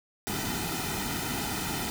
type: noise with comb filter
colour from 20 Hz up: pink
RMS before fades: -32 dBFS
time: 0.27-1.9 s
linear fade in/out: 0 ms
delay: 1.8 ms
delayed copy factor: -0.75
effects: none